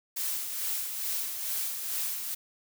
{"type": "noise with tremolo", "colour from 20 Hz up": "blue", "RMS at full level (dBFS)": -31, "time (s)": [0.16, 2.35], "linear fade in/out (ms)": 10, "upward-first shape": "sine", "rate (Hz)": 2.3, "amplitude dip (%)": 45, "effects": []}